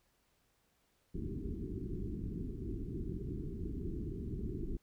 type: low-pass noise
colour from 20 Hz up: pink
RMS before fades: -40 dBFS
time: 1.14-4.77 s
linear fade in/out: 5 ms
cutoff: 410 Hz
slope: 96 dB/octave
effects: pink hiss -75 dBFS RMS until 4.82 s